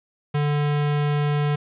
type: tone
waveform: square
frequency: 146.83 Hz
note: D3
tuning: in tune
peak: -20 dBFS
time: 0.34-1.56 s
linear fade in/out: 10 ms
effects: resampled to 8000 Hz + 8-bit